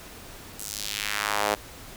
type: tone with high-pass filter sweep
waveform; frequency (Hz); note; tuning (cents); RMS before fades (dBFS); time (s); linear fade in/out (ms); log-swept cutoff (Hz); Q
sawtooth; 103.83; G#2; 0; -29; 0.59-1.55; 5; 8500 to 530; 1.3
effects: pink hiss -44 dBFS RMS until 1.96 s